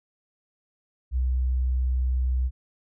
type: tone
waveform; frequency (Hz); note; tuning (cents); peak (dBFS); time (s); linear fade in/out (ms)
sine; 63.4; B1; +46; -21; 1.11-2.51; 50
effects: none